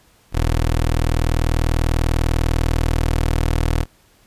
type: tone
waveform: 20% pulse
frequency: 40.17 Hz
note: E1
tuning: 44 cents flat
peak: -11 dBFS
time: 0.32-3.86 s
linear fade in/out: 50 ms
effects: pink hiss -55 dBFS RMS until 4.26 s + resampled to 32000 Hz